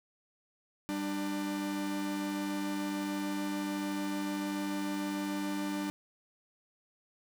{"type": "tone pair together", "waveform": "45% pulse", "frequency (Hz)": [196, 297.4], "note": ["G3", "D4"], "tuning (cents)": [0, 22], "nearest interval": "perfect fifth", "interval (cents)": 722, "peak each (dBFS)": [-38, -34], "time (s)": [0.89, 5.9], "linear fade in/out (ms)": 0, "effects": []}